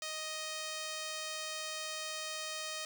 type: tone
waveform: 5% pulse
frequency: 624 Hz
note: D#5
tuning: 5 cents sharp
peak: -27 dBFS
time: 0.02-2.85 s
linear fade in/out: 2 ms
effects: none